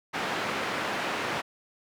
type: band-pass noise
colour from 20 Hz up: white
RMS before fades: -31 dBFS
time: 0.13-1.42 s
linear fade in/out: 20 ms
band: 160 to 1900 Hz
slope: 12 dB/octave
effects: none